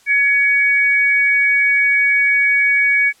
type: tone pair together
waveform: sine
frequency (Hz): 1683.3 / 2247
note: G#6 / C#7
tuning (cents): +23 / +23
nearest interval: perfect fourth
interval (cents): 500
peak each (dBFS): -18 / -12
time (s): 0.06-3.13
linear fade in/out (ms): 50
effects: white hiss -52 dBFS RMS until 3.2 s + low-pass 10000 Hz 12 dB/octave